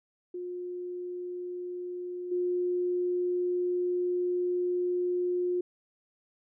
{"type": "tone with level steps", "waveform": "sine", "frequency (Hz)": 357.4, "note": "F4", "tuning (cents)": 40, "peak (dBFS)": [-34, -26], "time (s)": [0.34, 5.61], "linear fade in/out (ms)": 5, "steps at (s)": 2.31, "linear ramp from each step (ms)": 10, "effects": []}